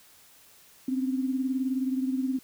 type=beating tone pair; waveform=sine; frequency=259.5 / 278.5 Hz; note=C4 / C#4; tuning=-14 / +8 cents; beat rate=19 Hz; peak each=-26 / -33 dBFS; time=0.88-2.39 s; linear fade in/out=5 ms; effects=white hiss -56 dBFS RMS until 2.43 s